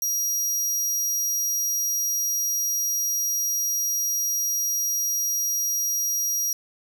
sawtooth tone, 5730 Hz, F8, 44 cents sharp, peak -20 dBFS, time 0.02-6.53 s, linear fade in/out 2 ms, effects none

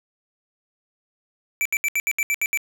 square tone bursts, 2328 Hz, D7, 16 cents flat, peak -20 dBFS, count 9, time 1.61-2.574 s, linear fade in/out 0 ms, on 44 ms, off 71 ms, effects none

